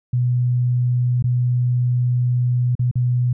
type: tone with dropouts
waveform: sine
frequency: 123.47 Hz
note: B2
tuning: in tune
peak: -15 dBFS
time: 0.13-3.33 s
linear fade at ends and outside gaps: 5 ms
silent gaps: 1.225-1.24 / 2.753-2.793 / 2.913-2.955 s
effects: none